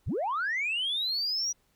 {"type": "linear sweep", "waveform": "sine", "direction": "up", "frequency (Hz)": [30.87, 5860], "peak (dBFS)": -26, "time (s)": [0.06, 1.53], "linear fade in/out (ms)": 20, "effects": ["tanh soft clip ceiling -24 dBFS", "pink hiss -70 dBFS RMS until 1.75 s"]}